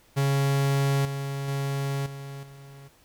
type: tone with level steps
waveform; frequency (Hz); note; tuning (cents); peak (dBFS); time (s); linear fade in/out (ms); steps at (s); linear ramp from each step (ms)
45% pulse; 138.59; C#3; 0; -21 / -29 / -26 / -36 / -44; 0.16-2.89; 20; 1.05 / 1.48 / 2.06 / 2.43; 2
effects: pink hiss -59 dBFS RMS until 3.04 s